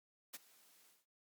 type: noise with ADSR envelope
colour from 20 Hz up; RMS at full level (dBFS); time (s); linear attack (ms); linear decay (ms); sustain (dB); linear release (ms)
white; -45; 0.33-1.06; 18; 26; -22; 180
effects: high-pass 200 Hz 12 dB/octave + MP3 96 kbps